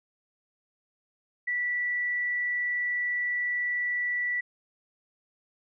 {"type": "tone", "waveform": "sine", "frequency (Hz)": 1959, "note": "B6", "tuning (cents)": -15, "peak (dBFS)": -26, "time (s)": [1.47, 4.41], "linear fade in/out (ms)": 10, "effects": []}